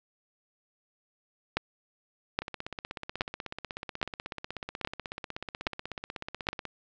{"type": "two click trains", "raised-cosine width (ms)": 0.3, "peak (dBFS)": [-20, -10], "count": [70, 7], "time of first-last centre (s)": [[2.42, 6.653], [1.57, 6.488]], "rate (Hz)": [16.3, 1.22], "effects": ["resampled to 16000 Hz", "7-bit"]}